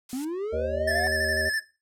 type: noise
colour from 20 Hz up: blue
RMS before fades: -38 dBFS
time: 0.09-0.25 s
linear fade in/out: 5 ms
type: linear sweep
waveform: triangle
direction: up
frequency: 245.4 to 740 Hz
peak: -26 dBFS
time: 0.13-1.07 s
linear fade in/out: 0 ms
type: harmonic tone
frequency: 77.78 Hz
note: D#2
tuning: in tune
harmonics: 1 / 3 / 5 / 7 / 8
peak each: -33 / -39 / -35 / -34 / -30 dBFS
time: 0.52-1.5 s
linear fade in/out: 20 ms
type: tone with vibrato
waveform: square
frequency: 1743 Hz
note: A6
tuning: 17 cents flat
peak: -25 dBFS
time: 0.87-1.6 s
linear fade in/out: 10 ms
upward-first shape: square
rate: 12 Hz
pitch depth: 30 cents each way
effects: noise-tail reverb RT60 0.3 s tail -17 dB re dry + low-pass 10000 Hz 12 dB/octave